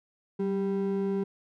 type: ring-modulated tone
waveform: triangle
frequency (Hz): 293.7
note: D4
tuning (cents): 0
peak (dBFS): -21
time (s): 0.39-1.24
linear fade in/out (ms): 10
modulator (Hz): 101
effects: none

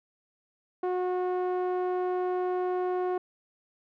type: tone with low-pass filter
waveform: sawtooth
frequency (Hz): 364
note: F#4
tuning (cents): -28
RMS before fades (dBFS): -29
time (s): 0.83-3.18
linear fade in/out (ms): 5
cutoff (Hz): 880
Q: 0.98
effects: none

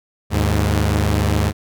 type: tone pair together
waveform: sawtooth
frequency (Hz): 76.56 / 103.83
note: D#2 / G#2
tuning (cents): -27 / 0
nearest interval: perfect fourth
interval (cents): 527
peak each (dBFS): -14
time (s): 0.3-1.53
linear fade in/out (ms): 50
effects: none

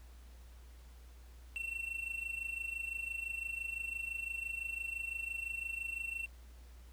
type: tone with amplitude modulation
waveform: triangle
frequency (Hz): 2708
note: E7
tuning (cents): +46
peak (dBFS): -33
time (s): 1.56-6.26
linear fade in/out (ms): 0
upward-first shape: sine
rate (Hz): 25.9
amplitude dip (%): 75
effects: added 60 Hz sine -52 dBFS peak until 6.92 s + pink hiss -65 dBFS RMS until 6.92 s

